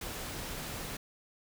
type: noise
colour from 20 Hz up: pink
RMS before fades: -40 dBFS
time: 0.01-0.97 s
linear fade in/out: 5 ms
effects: none